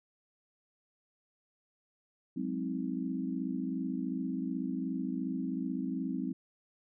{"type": "chord", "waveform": "sine", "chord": "Ab dominant seventh", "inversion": "third", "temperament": "equal with one note detuned", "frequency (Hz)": [185, 207.7, 261.6, 317.3], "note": ["Gb3", "Ab3", "C4", "Eb4"], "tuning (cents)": [0, 0, 0, 34], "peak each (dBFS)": [-38, -40, -35, -40], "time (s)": [2.36, 6.33], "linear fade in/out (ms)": 10, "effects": []}